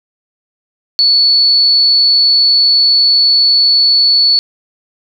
sine tone, 4434 Hz, C#8, in tune, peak -6 dBFS, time 0.99-4.39 s, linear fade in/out 0 ms, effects 8-bit

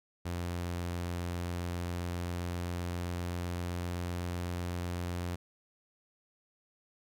sawtooth tone with pitch glide, 87.3 to 87.96 Hz, F2 to F2, 0 to +13 cents, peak -30 dBFS, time 0.25-5.36 s, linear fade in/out 10 ms, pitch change +13 cents, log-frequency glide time 0.83-4.46 s, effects none

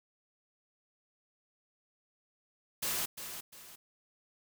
white noise with echo, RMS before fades -34 dBFS, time 2.82-3.06 s, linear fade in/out 10 ms, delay 350 ms, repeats 2, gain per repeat -9 dB, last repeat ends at 3.76 s, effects none

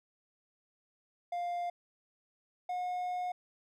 triangle tone pair in turn, 701 / 722 Hz, F5 / F#5, +6 / -43 cents, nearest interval minor second, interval 51 cents, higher second, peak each -31 / -31 dBFS, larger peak neither, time 1.32-1.7 / 2.69-3.32 s, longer second, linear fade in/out 5 ms, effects none

